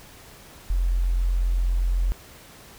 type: tone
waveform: sine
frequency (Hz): 43.92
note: F1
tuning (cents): +11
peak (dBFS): -19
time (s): 0.7-2.12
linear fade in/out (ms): 0
effects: pink hiss -47 dBFS RMS until 2.78 s